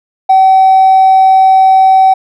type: tone with hard clipping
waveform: sine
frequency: 763 Hz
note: G5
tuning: 47 cents flat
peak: -3 dBFS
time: 0.29-2.14 s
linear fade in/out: 10 ms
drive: 1 dB
effects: none